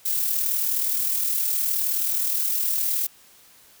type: noise with amplitude modulation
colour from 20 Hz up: violet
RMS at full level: -22 dBFS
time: 0.05-3.07 s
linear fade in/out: 10 ms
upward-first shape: sine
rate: 39.2 Hz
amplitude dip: 40%
effects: white hiss -53 dBFS RMS until 3.8 s